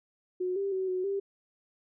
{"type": "tone with pitch steps", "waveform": "sine", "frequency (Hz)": [365.1, 395.1, 377.6, 368.6, 395.5], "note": ["F#4", "G4", "F#4", "F#4", "G4"], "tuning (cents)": [-23, 14, 35, -7, 15], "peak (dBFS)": -28, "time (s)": [0.4, 1.2], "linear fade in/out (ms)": 10, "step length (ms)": 160, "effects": []}